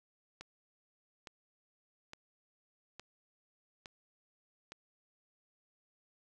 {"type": "click train", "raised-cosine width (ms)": 0.2, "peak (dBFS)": -29, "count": 6, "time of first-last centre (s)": [0.41, 4.72], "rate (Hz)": 1.16, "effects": []}